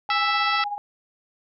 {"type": "tone with tremolo", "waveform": "sine", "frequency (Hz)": 821, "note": "G#5", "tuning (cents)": -20, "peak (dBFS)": -24, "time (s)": [0.09, 0.78], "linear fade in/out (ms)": 0, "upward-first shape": "sine", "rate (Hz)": 16, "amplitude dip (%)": 65}
{"type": "harmonic tone", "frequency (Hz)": 659.3, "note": "E5", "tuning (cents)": 0, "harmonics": [2, 3, 4, 5, 6, 7, 8], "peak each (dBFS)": [-23, -27, -29, -31, -33, -34, -35], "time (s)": [0.1, 0.64], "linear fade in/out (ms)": 2}
{"effects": []}